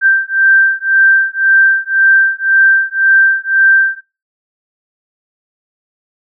sine beating tone pair, 1568 / 1569.9 Hz, G6 / G6, 0 / +2 cents, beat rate 1.9 Hz, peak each -10 dBFS, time 0.01-4.01 s, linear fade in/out 50 ms, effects noise-tail reverb RT60 0.3 s tail -24 dB re dry

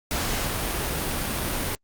pink noise, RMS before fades -27 dBFS, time 0.11-1.75 s, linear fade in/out 0 ms, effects Opus 48 kbps

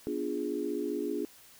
sine chord, B diminished seventh, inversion none, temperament equal, 246.9 / 293.7 / 349.2 / 415.3 Hz, B3 / D4 / F4 / Ab4, 0 / 0 / 0 / 0 cents, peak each -39 / -35 / -36 / -35 dBFS, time 0.07-1.25 s, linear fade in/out 0 ms, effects white hiss -56 dBFS RMS until 1.59 s

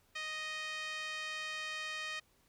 5% pulse tone with band-pass filter, 622.3 Hz, D#5, in tune, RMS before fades -41 dBFS, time 0.15-2.2 s, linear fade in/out 10 ms, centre 2000 Hz, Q 1.5, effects pink hiss -71 dBFS RMS until 2.48 s

